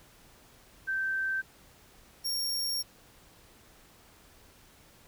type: tone pair in turn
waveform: sine / sawtooth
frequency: 1556 / 5545 Hz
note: G6 / F8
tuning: -13 / -13 cents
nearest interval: octave + minor seventh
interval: 2200 cents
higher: second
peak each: -28 / -27 dBFS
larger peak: second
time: 0.87-1.42 / 2.24-2.83 s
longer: second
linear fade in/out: 20 ms
effects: pink hiss -58 dBFS RMS until 5.07 s